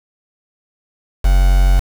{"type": "tone with quantisation", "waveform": "triangle", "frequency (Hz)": 45.9, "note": "F#1", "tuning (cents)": -13, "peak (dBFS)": -6, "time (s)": [1.24, 1.8], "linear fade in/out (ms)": 10, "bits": 4, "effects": []}